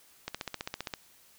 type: click train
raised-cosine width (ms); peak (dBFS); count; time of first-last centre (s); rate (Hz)
0.2; -17; 11; 0.28-0.938; 15.2
effects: white hiss -60 dBFS RMS until 1.38 s